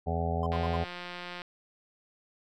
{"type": "harmonic tone", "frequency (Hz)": 83.6, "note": "E2", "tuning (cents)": 25, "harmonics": [1, 2, 3, 5, 6, 7, 8, 9, 10], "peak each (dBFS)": [-31, -35, -40, -37, -43, -39, -40, -35, -45], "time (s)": [0.06, 0.85], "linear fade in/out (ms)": 20}
{"type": "tone bursts", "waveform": "triangle", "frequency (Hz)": 1028, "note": "C6", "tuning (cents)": -31, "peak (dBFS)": -33, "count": 4, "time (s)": [0.43, 0.766], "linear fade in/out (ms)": 2, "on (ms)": 33, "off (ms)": 68}
{"type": "click train", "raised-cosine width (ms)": 0.3, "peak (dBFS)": -24, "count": 160, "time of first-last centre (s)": [0.52, 1.418], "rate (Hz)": 177}
{"effects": []}